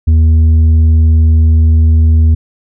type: tone with tanh clipping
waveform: triangle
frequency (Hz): 79.8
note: D#2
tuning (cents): +44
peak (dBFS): -5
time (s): 0.07-2.35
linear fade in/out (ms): 10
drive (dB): 9
effects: none